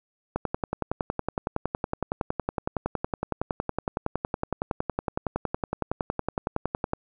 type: click train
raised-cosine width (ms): 1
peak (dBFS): -12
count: 72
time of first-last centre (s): 0.36-6.934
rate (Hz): 10.8
effects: none